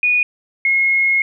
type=tone pair in turn; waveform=sine; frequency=2463 / 2161 Hz; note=D#7 / C#7; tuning=-18 / -45 cents; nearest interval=major second; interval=227 cents; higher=first; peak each=-12 dBFS; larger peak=neither; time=0.03-0.23 / 0.65-1.22 s; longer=second; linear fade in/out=2 ms; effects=none